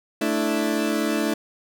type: chord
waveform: 30% pulse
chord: A suspended fourth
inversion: none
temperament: equal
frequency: 220 / 293.7 / 329.6 Hz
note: A3 / D4 / E4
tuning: 0 / 0 / 0 cents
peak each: -23 dBFS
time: 0.21-1.34 s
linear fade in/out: 5 ms
effects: none